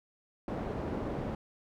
white low-pass noise, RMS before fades -36 dBFS, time 0.48-1.35 s, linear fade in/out 2 ms, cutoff 490 Hz, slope 12 dB/octave, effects none

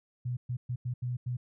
sine tone bursts at uneven times, 123.47 Hz, B2, in tune, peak -30 dBFS, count 6, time 0.25-0.37 / 0.49-0.57 / 0.69-0.76 / 0.85-0.94 / 1.02-1.17 / 1.26-1.37 s, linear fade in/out 10 ms, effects none

